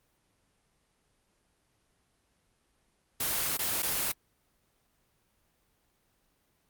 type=noise with dropouts; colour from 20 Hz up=white; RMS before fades=-30 dBFS; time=3.2-4.12 s; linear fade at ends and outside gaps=5 ms; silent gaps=3.571-3.59 / 3.823-3.829 s; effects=pink hiss -72 dBFS RMS until 6.69 s + Opus 24 kbps